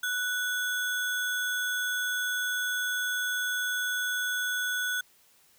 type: tone with sample-and-hold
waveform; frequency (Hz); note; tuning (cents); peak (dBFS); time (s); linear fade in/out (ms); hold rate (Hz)
sine; 1480; F#6; 0; -27; 0.03-5.01; 5; 4900
effects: white hiss -62 dBFS RMS until 5.58 s